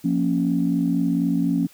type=chord; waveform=sine; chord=Bb minor; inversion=second; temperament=equal; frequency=174.61 / 233.1 / 277.2 Hz; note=F3 / Bb3 / Db4; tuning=0 / 0 / 0 cents; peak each=-22 / -24 / -21 dBFS; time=0.04-1.67 s; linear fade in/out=10 ms; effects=tanh soft clip ceiling -9 dBFS + white hiss -52 dBFS RMS until 1.73 s